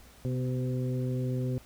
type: harmonic tone with a mistuned harmonic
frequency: 127.8 Hz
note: C3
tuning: 40 cents flat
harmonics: 1 / 2 / 3 / 4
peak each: -29 / -35 / -39 / -41 dBFS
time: 0.25-1.58 s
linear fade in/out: 0 ms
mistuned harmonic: 2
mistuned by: -25 cents
effects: added 60 Hz sine -56 dBFS peak until 1.65 s + pink hiss -56 dBFS RMS until 1.65 s